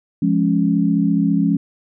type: chord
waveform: sine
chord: Db major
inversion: first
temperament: just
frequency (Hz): 173.24 / 207.9 / 277.2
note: F3 / Ab3 / Db4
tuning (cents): -14 / +2 / 0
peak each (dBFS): -18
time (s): 0.22-1.57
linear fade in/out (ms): 5
effects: none